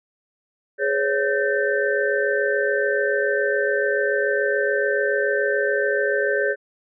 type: tone cluster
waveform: sine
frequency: 416.6 / 510 / 557 / 1551 / 1789 Hz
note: G#4 / C5 / C#5 / G6 / A6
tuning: +5 / -44 / +8 / -19 / +28 cents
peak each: -23 / -31 / -23 / -24 / -28 dBFS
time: 0.78-6.56 s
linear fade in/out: 50 ms
effects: none